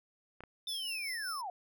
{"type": "clicks", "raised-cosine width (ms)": 0.5, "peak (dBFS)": -32, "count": 2, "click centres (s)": [0.406, 0.437]}
{"type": "tone with tremolo", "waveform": "sawtooth", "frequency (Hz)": 5290, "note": "E8", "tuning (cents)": 5, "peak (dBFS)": -36, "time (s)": [0.67, 1.42], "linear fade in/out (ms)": 20, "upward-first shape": "sine", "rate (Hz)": 5.2, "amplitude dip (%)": 40}
{"type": "linear sweep", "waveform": "sine", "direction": "down", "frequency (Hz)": [3596, 682], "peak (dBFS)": -37, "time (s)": [0.67, 1.5], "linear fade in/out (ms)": 2}
{"effects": []}